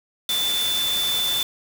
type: tone in noise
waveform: sine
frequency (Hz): 3520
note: A7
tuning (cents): 0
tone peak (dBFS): -21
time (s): 0.29-1.43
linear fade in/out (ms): 2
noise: white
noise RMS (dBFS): -28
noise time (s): 0.29-1.43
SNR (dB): +4
effects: none